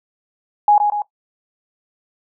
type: tone with echo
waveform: sine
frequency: 830.6 Hz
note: G#5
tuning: in tune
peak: -8 dBFS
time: 0.68-0.78 s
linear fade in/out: 2 ms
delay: 120 ms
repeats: 2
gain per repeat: -5 dB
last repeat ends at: 1.02 s
effects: noise-tail reverb RT60 0.1 s tail -17 dB re dry